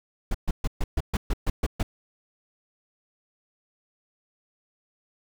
brown noise bursts, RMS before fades -23 dBFS, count 10, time 0.31-1.83 s, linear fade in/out 5 ms, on 35 ms, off 130 ms, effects none

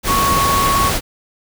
sine tone in noise, 1108.7 Hz, C#6, in tune, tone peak -14 dBFS, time 0.06-0.92 s, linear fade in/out 50 ms, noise pink, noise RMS -18 dBFS, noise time 0.03-1.01 s, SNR +1 dB, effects none

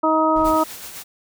harmonic tone, 315.6 Hz, D#4, 25 cents sharp, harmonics 1 / 2 / 3 / 4, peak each -20 / -20 / -20 / -20 dBFS, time 0.03-0.64 s, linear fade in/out 10 ms
brown noise, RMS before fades -32 dBFS, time 0.36-0.57 s, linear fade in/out 2 ms
white noise with tremolo, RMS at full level -34 dBFS, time 0.44-1.04 s, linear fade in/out 20 ms, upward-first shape sine, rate 7.8 Hz, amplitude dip 40%
effects none

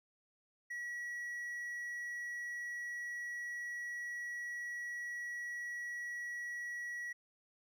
triangle tone, 1927 Hz, B6, 43 cents flat, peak -38 dBFS, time 0.7-7.13 s, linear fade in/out 10 ms, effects none

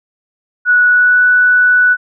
sine tone with pitch glide, 1469 to 1482.6 Hz, F#6 to F#6, -13 to +3 cents, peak -6 dBFS, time 0.65-1.97 s, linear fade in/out 50 ms, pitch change +16 cents, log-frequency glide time 0.88-1.23 s, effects none

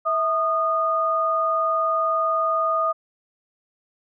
sine tone pair together, 651 / 1229 Hz, E5 / D#6, -22 / -22 cents, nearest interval major seventh, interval 1100 cents, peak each -24 / -20 dBFS, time 0.05-2.93 s, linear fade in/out 20 ms, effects none

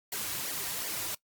white noise with flanger, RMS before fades -35 dBFS, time 0.12-1.15 s, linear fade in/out 5 ms, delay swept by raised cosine 0.75 to 4.75 ms, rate 2.7 Hz, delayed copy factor -0.75, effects noise-tail reverb RT60 0.1 s tail -20 dB re dry + Opus 48 kbps

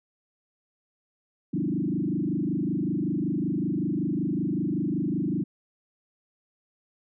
sine tone with frequency modulation, 239.1 Hz, A#3, 44 cents sharp, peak -24 dBFS, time 1.53-5.44 s, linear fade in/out 10 ms, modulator 25.3 Hz, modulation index 3.5, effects none

